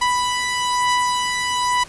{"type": "beating tone pair", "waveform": "sawtooth", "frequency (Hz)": [988, 989.1], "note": ["B5", "B5"], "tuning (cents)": [0, 2], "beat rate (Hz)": 1.1, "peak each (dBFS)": [-21, -15], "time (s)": [0.01, 1.84], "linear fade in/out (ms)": 10, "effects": ["pink hiss -41 dBFS RMS until 1.88 s", "resampled to 24000 Hz"]}